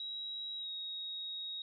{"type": "tone with pitch glide", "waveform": "sine", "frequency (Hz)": [3852, 3775], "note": ["B7", "A#7"], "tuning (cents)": [-44, 21], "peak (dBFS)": -39, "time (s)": [0, 1.62], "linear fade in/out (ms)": 2, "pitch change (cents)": -35, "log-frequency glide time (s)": [0.57, 0.69], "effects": []}